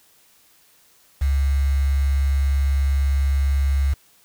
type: tone with quantisation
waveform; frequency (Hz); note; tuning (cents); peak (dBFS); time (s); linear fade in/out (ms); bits
sine; 69; C#2; -7; -16; 1.21-3.94; 10; 6
effects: white hiss -56 dBFS RMS until 4.24 s